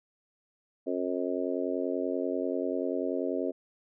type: harmonic tone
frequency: 90.3 Hz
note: F#2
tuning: 42 cents flat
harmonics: 3 / 4 / 5 / 6 / 7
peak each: -33 / -34 / -35 / -36 / -36 dBFS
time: 0.86-3.52 s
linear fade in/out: 20 ms
effects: none